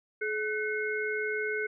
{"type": "tone cluster", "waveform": "sine", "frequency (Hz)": [426.6, 1506, 2160], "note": ["G#4", "F#6", "C#7"], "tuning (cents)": [46, 30, -45], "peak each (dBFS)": [-32, -33, -35], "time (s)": [0.21, 1.67], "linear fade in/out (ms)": 10, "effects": []}